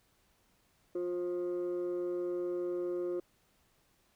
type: tone pair together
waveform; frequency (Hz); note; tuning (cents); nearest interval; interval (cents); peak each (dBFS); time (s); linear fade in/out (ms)
sine; 354.2 / 530.7; F4 / C5; +24 / +24; perfect fifth; 700; -31 / -38; 0.95-3.2; 5
effects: tanh soft clip ceiling -30 dBFS + pink hiss -71 dBFS RMS until 4.15 s